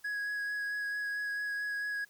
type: tone with vibrato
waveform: triangle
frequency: 1665 Hz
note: G#6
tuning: 4 cents sharp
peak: -31 dBFS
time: 0.04-2.05 s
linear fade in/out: 10 ms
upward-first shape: sine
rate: 4.5 Hz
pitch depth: 12 cents each way
effects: white hiss -64 dBFS RMS until 2.09 s